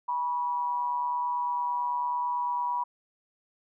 sine tone with amplitude modulation, 975 Hz, B5, 23 cents flat, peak -24 dBFS, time 0.08-2.84 s, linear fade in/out 10 ms, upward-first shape sine, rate 149 Hz, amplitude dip 50%, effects none

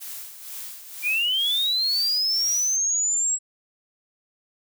blue noise with tremolo, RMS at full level -35 dBFS, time 0-2.77 s, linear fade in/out 20 ms, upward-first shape sine, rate 2.1 Hz, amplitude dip 60%
sine linear sweep, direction up, 2349 to 7730 Hz, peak -20 dBFS, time 1.02-3.39 s, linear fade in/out 50 ms
effects none

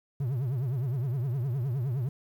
triangle tone with vibrato, 128.4 Hz, C3, 32 cents flat, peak -25 dBFS, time 0.2-2.09 s, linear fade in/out 5 ms, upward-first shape triangle, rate 9.7 Hz, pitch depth 240 cents each way, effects 10-bit

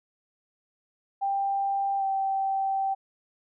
sine tone with pitch glide, 790 to 777.3 Hz, G5 to G5, +13 to -15 cents, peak -24 dBFS, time 1.21-2.95 s, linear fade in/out 20 ms, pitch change -28 cents, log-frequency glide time 1.98-2.03 s, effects none

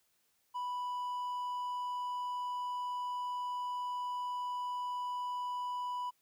triangle tone with hard clipping, 987.8 Hz, B5, in tune, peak -36 dBFS, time 0.54-6.11 s, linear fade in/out 20 ms, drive 6 dB, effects white hiss -75 dBFS RMS until 6.21 s

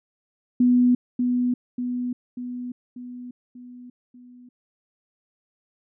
sine tone with echo, 246.9 Hz, B3, in tune, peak -14 dBFS, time 0.6-0.95 s, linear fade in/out 5 ms, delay 590 ms, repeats 6, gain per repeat -5 dB, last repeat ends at 4.49 s, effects none

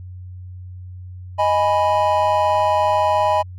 triangle chord, G# minor, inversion second, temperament equal, 622.3 / 830.6 / 987.8 Hz, D#5 / G#5 / B5, 0 / 0 / 0 cents, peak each -17 dBFS, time 1.38-3.43 s, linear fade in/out 20 ms, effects added 91 Hz sine -32 dBFS peak until 3.58 s

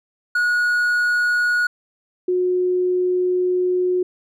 triangle / sine tone pair in turn, 1453 / 363.2 Hz, F#6 / F#4, -32 / -32 cents, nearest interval 2 octaves, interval 2400 cents, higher first, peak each -14 / -16 dBFS, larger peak first, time 0.35-1.67 / 2.28-4.03 s, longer second, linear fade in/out 5 ms, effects none

